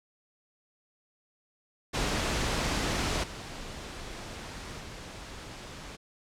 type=noise with level steps; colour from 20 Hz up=pink; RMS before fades=-29 / -41 / -43 dBFS; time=1.93-5.97 s; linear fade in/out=20 ms; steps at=3.23 / 4.8 s; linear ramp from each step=10 ms; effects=low-pass 7000 Hz 12 dB/octave